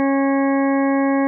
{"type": "harmonic tone", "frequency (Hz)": 274.3, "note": "C#4", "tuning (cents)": -18, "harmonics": [1, 2, 3, 4, 6, 7, 8], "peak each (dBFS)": [-16, -22, -26, -28, -32, -33, -34], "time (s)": [0, 1.27], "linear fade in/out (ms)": 0, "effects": []}